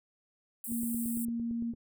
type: high-pass noise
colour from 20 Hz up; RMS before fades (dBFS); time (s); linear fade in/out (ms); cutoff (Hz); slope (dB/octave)
pink; -40; 0.64-1.25; 2; 8000; 96
type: tone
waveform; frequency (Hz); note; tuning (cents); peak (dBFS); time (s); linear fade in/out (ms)
sine; 233.1; A#3; 0; -31; 0.67-1.75; 50
type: click train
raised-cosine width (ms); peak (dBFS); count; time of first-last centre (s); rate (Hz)
3; -34; 10; 0.72-1.737; 8.85
effects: none